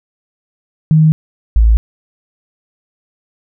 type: tone pair in turn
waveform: sine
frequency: 156.8 / 55.44 Hz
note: D#3 / A1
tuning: +14 / +14 cents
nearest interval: octave + tritone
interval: 1800 cents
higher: first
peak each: -5 dBFS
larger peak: neither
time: 0.91-1.12 / 1.56-1.77 s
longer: neither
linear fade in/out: 0 ms
effects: none